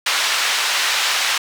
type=band-pass noise; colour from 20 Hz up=white; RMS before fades=-19 dBFS; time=0.06-1.38 s; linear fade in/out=5 ms; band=980 to 4200 Hz; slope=12 dB/octave; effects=none